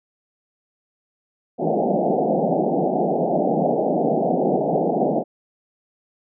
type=band-pass noise; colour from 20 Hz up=white; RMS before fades=-20 dBFS; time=1.58-5.24 s; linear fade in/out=50 ms; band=150 to 790 Hz; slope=96 dB/octave; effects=none